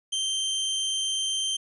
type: tone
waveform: sawtooth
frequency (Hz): 3136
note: G7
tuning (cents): 0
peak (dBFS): -22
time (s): 0.12-1.57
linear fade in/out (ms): 10
effects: resampled to 24000 Hz